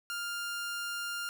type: tone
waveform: sawtooth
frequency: 1400 Hz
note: F6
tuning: 4 cents sharp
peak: -31 dBFS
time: 0.1-1.29 s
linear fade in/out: 0 ms
effects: none